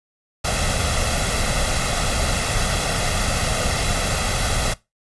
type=noise with comb filter; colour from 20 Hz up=pink; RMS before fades=-21 dBFS; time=0.44-4.74 s; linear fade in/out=10 ms; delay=1.5 ms; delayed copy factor=+0.6; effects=noise-tail reverb RT60 0.2 s tail -19 dB re dry + resampled to 24000 Hz